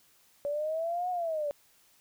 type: exponential two-way sweep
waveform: sine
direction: up then down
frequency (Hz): 569 to 734 to 569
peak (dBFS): -29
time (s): 0.45-1.51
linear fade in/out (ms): 0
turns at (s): 1.1
effects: white hiss -64 dBFS RMS until 2 s